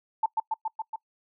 sine tone with echo, 884 Hz, A5, 8 cents sharp, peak -20 dBFS, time 0.23-0.26 s, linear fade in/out 5 ms, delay 140 ms, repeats 5, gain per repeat -2 dB, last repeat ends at 0.96 s, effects noise-tail reverb RT60 0.1 s tail -22 dB re dry

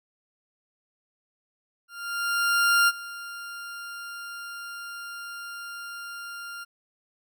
40% pulse tone with ADSR envelope, 1396.9 Hz, F6, in tune, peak -16 dBFS, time 1.88-6.65 s, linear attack 1000 ms, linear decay 36 ms, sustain -19 dB, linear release 22 ms, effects none

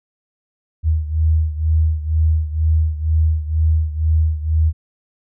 sine beating tone pair, 78.4 / 80.5 Hz, D#2 / E2, +14 / -41 cents, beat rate 2.1 Hz, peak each -15 / -19 dBFS, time 0.83-4.73 s, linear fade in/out 50 ms, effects none

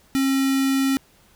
square tone with notch filter, 270 Hz, C#4, 45 cents flat, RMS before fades -20 dBFS, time 0.15-0.97 s, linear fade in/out 0 ms, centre 720 Hz, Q 1, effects pink hiss -56 dBFS RMS until 1.35 s

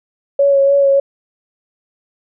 sine tone with vibrato, 556 Hz, C#5, 5 cents sharp, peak -8 dBFS, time 0.39-1 s, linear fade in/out 5 ms, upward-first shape sine, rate 3.4 Hz, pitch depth 20 cents each way, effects none

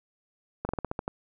slowing click train, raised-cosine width 1 ms, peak -16 dBFS, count 8, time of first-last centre 0.65-1.079 s, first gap 40 ms, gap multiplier 1.14, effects none

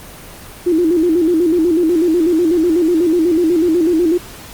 sine tone with vibrato, 335.6 Hz, E4, 31 cents sharp, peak -10 dBFS, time 0.66-4.18 s, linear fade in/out 10 ms, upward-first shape square, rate 8.1 Hz, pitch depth 92 cents each way, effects pink hiss -35 dBFS RMS until 4.53 s + Opus 24 kbps

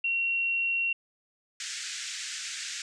sine tone, 2737 Hz, F7, 36 cents flat, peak -25 dBFS, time 0.04-0.93 s, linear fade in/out 5 ms
white band-pass noise, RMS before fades -37 dBFS, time 1.6-2.82 s, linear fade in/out 2 ms, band 1500 to 7900 Hz, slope 48 dB/octave
effects none

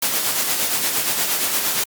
white noise with tremolo, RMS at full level -19 dBFS, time 0.02-1.84 s, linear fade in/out 5 ms, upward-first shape sine, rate 8.6 Hz, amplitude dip 40%, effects high-pass 150 Hz 12 dB/octave + Opus 48 kbps

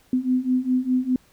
sine beating tone pair, 251.6 / 256.5 Hz, B3 / C4, +32 / -34 cents, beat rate 4.9 Hz, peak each -23 / -21 dBFS, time 0.13-1.16 s, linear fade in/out 2 ms, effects pink hiss -58 dBFS RMS until 1.32 s

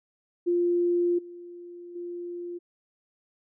sine tone with level steps, 349.2 Hz, F4, in tune, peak -21 / -40 / -33 dBFS, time 0.46-2.59 s, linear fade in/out 20 ms, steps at 1.18 / 1.95 s, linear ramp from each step 10 ms, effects none

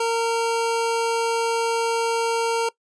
25% pulse tone, 460 Hz, A#4, 23 cents flat, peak -16 dBFS, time 0-2.69 s, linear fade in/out 5 ms, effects noise-tail reverb RT60 0.1 s tail -20 dB re dry + resampled to 22050 Hz

